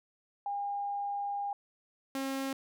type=tone pair in turn; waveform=sine / sawtooth; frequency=808 / 269.6 Hz; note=G#5 / C#4; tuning=-48 / -48 cents; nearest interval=octave + perfect fifth; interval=1900 cents; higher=first; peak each=-32 / -29 dBFS; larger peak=second; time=0.46-1.53 / 2.15-2.53 s; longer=first; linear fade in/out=2 ms; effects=none